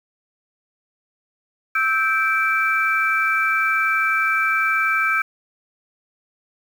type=tone cluster; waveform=sine; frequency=1306 / 1567 / 2326 Hz; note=E6 / G6 / D7; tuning=-17 / -1 / -17 cents; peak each=-21 dBFS; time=1.75-5.22 s; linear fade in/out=5 ms; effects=7-bit